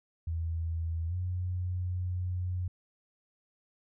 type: tone with pitch glide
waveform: sine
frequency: 82.41 to 90.39 Hz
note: E2 to F#2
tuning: 0 to -40 cents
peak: -30 dBFS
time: 0.27-2.68 s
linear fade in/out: 5 ms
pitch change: +160 cents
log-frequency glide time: 1.08-1.14 s
effects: none